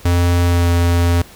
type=tone with pitch glide; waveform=square; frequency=87.31 to 86.26 Hz; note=F2 to F2; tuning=0 to -21 cents; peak=-12 dBFS; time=0.05-1.22 s; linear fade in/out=5 ms; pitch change=-21 cents; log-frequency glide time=0.44-0.68 s; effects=pink hiss -41 dBFS RMS until 1.35 s